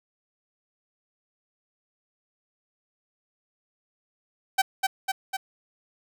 sawtooth tone with echo, 770 Hz, G5, 31 cents flat, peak -14 dBFS, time 4.58-4.62 s, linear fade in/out 10 ms, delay 250 ms, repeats 3, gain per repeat -3 dB, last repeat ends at 5.37 s, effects none

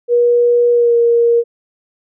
sine tone with pitch glide, 480 to 469.6 Hz, B4 to A#4, -49 to +13 cents, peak -8 dBFS, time 0.08-1.44 s, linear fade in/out 50 ms, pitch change -38 cents, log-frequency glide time 0.71-0.96 s, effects none

